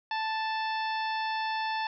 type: harmonic tone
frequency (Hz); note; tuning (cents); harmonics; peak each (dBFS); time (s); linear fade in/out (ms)
880; A5; 0; 1 / 2 / 3 / 4 / 5 / 6; -30 / -36 / -40 / -42 / -44 / -46; 0.11-1.87; 2
effects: none